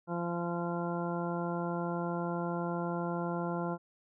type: harmonic tone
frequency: 172.3 Hz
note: F3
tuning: 23 cents flat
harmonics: 1 / 2 / 3 / 4 / 5 / 6 / 8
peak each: -35 / -38 / -40 / -41 / -42 / -43 / -44 dBFS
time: 0.07-3.78 s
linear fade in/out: 50 ms
effects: none